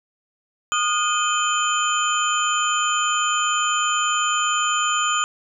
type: tone cluster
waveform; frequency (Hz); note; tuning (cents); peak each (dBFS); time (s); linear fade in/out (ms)
sine; 1224 / 1432 / 2515 / 3093 / 7030; D#6 / F6 / D#7 / G7 / A8; -29 / +43 / +18 / -24 / -2; -21 / -27 / -29 / -26 / -26; 0.72-5.24; 0
effects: none